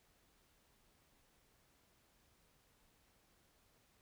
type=silence; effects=pink hiss -73 dBFS RMS until 4.01 s